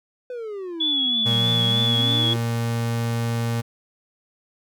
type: exponential two-way sweep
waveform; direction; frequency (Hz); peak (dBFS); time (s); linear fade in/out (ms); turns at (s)
triangle; down then up; 507 to 166.1 to 350.2; -27; 0.3-2.36; 2; 1.54
type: tone with vibrato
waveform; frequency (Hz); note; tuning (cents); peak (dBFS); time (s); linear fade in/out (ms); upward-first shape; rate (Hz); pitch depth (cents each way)
sine; 3400; G#7; +40; -19; 0.8-2.34; 10; sine; 3.2; 26
type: tone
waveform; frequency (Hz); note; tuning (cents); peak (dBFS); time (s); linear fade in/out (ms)
35% pulse; 116.54; A#2; 0; -20; 1.25-3.62; 20
effects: none